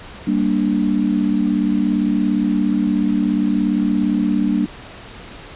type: chord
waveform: sine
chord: G minor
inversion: none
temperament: equal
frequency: 196 / 233.1 / 293.7 Hz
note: G3 / Bb3 / D4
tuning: 0 / 0 / 0 cents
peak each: -19 dBFS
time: 0.27-4.66 s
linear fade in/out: 5 ms
effects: pink hiss -37 dBFS RMS until 5.55 s + resampled to 8000 Hz